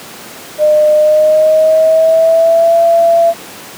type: tone with pitch glide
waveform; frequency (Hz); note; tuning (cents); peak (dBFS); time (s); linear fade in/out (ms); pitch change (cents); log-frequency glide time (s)
sine; 607 to 673.5; D#5 to E5; -43 to +37; -5; 0.58-3.34; 50; +180; 0.96-2.79
effects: pink hiss -30 dBFS RMS until 3.77 s + high-pass 200 Hz 12 dB/octave